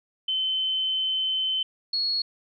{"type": "tone pair in turn", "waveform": "sine", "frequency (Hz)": [3065, 4335], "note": ["G7", "C#8"], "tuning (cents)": [-40, -39], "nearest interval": "tritone", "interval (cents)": 601, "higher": "second", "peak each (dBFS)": -23, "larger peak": "neither", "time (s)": [[0.28, 1.63], [1.93, 2.22]], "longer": "first", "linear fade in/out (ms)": 5, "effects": []}